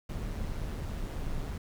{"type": "noise with amplitude modulation", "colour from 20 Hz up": "brown", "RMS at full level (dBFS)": -33, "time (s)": [0.09, 1.58], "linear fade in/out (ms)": 5, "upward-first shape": "sine", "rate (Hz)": 152, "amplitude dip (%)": 45, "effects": []}